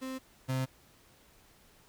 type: tone pair in turn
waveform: 35% pulse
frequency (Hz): 261.6 / 130.8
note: C4 / C3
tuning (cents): 0 / 0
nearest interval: octave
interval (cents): 1200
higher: first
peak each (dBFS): -35 / -28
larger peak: second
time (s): 0.01-0.19 / 0.48-0.66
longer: neither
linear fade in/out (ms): 20
effects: pink hiss -62 dBFS RMS until 1.88 s